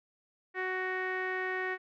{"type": "tone with low-pass filter", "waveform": "sawtooth", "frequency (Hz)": 371.9, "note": "F#4", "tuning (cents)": 9, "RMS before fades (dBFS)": -34, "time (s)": [0.54, 1.78], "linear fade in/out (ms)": 50, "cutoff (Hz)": 1900, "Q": 6, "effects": []}